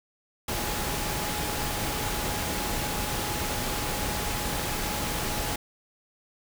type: tone in noise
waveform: sine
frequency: 837 Hz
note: G#5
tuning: 13 cents sharp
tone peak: -38 dBFS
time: 0.48-5.56 s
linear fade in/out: 5 ms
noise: pink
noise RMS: -30 dBFS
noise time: 0.48-5.56 s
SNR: -11 dB
effects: none